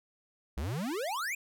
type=exponential sweep; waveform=square; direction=up; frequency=59.8 to 2535 Hz; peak=-33 dBFS; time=0.57-1.35 s; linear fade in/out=5 ms; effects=none